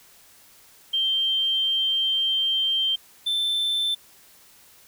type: tone pair in turn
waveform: sine / triangle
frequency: 3148 / 3542 Hz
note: G7 / A7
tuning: +7 / +11 cents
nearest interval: major second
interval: 204 cents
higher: second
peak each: -20 / -20 dBFS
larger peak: neither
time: 0.93-2.96 / 3.26-3.95 s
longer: first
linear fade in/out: 10 ms
effects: white hiss -53 dBFS RMS until 4.87 s